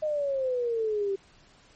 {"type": "exponential sweep", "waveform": "sine", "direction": "down", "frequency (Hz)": [622.3, 386.4], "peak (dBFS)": -25, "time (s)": [0.02, 1.16], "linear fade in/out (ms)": 10, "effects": ["pink hiss -58 dBFS RMS until 1.75 s", "MP3 32 kbps"]}